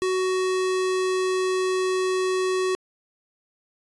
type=tone; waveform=square; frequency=372.6 Hz; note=F#4; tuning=12 cents sharp; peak=-22 dBFS; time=0.02-2.75 s; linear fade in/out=0 ms; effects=resampled to 22050 Hz

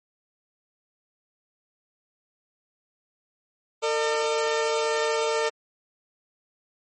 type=tone pair together; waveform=sawtooth; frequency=452.7 / 604.3 Hz; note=A4 / D5; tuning=+49 / +49 cents; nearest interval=perfect fourth; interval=500 cents; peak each=-20 / -24 dBFS; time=3.82-5.5 s; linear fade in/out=20 ms; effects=MP3 32 kbps

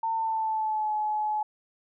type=tone with pitch glide; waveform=sine; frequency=900 to 851.5 Hz; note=A5 to G#5; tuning=+39 to +43 cents; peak=-25 dBFS; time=0.03-1.43 s; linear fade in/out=5 ms; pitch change=-96 cents; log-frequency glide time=0.15-0.93 s; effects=none

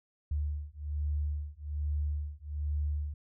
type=beating tone pair; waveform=sine; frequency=73.42 / 74.62 Hz; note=D2 / D2; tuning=0 / +28 cents; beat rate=1.2 Hz; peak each=-34 / -34 dBFS; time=0.31-3.14 s; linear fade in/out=5 ms; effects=none

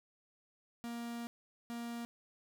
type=tone bursts at uneven times; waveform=45% pulse; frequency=235.3 Hz; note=A#3; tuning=16 cents sharp; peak=-40 dBFS; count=2; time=0.84-1.27 / 1.7-2.05 s; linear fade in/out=0 ms; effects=none

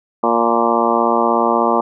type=harmonic tone with a mistuned harmonic; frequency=116.54 Hz; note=A#2; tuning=in tune; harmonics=2 / 3 / 4 / 5 / 6 / 7 / 8 / 9 / 10; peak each=-21 / -21 / -21 / -21 / -21 / -21 / -21 / -21 / -21 dBFS; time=0.23-1.81 s; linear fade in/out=5 ms; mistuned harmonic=7; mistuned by=+38 cents; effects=none

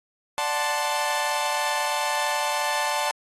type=chord; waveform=sawtooth; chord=D dominant seventh; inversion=none; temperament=equal; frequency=587.3 / 740 / 880 / 1046.5 Hz; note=D5 / F#5 / A5 / C6; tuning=0 / 0 / 0 / 0 cents; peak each=-27 / -28 / -22 / -27 dBFS; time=0.38-3.11 s; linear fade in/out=0 ms; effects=AAC 32 kbps

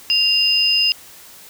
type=tone pair together; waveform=sine; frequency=2794 / 5019 Hz; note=F7 / D#8; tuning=0 / +14 cents; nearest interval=minor seventh; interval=1014 cents; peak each=-16 dBFS; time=0.1-0.92 s; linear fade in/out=0 ms; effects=white hiss -42 dBFS RMS until 1.49 s

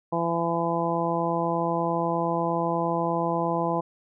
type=harmonic tone; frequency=168.4 Hz; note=E3; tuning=37 cents sharp; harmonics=1 / 2 / 3 / 4 / 5 / 6; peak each=-30 / -30 / -30 / -30 / -30 / -30 dBFS; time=0.12-3.81 s; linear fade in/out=10 ms; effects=none

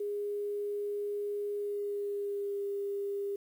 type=tone with pitch glide; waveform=sine; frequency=410.4 to 401.5 Hz; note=G#4 to G4; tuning=-21 to +41 cents; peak=-32 dBFS; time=0-3.36 s; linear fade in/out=5 ms; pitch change=-38 cents; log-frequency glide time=1.56-2.65 s; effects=10-bit

